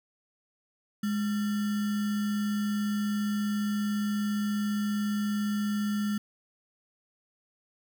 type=tone with sample-and-hold; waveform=sine; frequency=207.7 Hz; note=G#3; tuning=in tune; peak=-26 dBFS; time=1.03-6.18 s; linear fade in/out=5 ms; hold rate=1575 Hz; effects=none